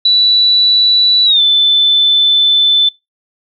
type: tone with pitch glide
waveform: sine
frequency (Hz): 3951 to 3520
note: B7 to A7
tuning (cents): 0 to 0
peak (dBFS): -6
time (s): 0.05-2.89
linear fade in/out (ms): 5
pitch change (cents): -200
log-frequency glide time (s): 1.25-1.41
effects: noise-tail reverb RT60 0.2 s tail -23 dB re dry